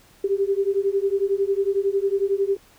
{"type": "beating tone pair", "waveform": "sine", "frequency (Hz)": [389.2, 400.2], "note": ["G4", "G4"], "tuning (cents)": [-12, 36], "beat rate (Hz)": 11, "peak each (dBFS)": -22, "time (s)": [0.24, 2.57], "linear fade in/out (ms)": 5, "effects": ["pink hiss -54 dBFS RMS until 2.78 s"]}